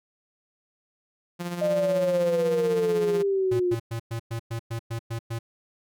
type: tone with tremolo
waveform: sawtooth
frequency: 174.61 Hz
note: F3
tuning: in tune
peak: -24 dBFS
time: 1.39-3.23 s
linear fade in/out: 20 ms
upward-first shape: sine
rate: 16 Hz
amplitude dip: 50%
type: exponential sweep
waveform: sine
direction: down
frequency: 614 to 349.2 Hz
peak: -21 dBFS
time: 1.61-3.75 s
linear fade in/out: 10 ms
type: tone bursts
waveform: square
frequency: 115.1 Hz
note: A#2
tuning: 22 cents flat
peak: -29 dBFS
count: 10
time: 3.51-5.39 s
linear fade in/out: 10 ms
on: 89 ms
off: 110 ms
effects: none